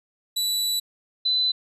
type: tone pair in turn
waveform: sawtooth / sine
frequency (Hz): 3951 / 4013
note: B7 / B7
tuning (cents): 0 / +27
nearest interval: unison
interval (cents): 27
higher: second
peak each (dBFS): -19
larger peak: neither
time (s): 0.36-0.8 / 1.25-1.52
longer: first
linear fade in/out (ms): 10
effects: resampled to 32000 Hz